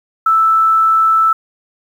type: tone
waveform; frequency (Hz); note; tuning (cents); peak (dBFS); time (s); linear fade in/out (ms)
sine; 1318.5; E6; 0; -8; 0.26-1.33; 5
effects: 7-bit